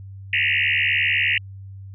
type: tone with frequency modulation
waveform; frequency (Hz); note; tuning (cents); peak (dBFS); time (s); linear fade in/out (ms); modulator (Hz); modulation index
sine; 2349; D7; 0; -17; 0.33-1.38; 2; 71.6; 7.1
effects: added 97 Hz sine -35 dBFS peak until 1.94 s